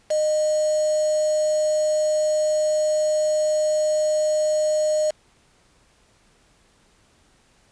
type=tone with quantisation; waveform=sine; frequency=614 Hz; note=D#5; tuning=23 cents flat; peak=-18 dBFS; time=0.1-5.11 s; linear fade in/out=10 ms; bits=5; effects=pink hiss -59 dBFS RMS until 7.71 s + resampled to 22050 Hz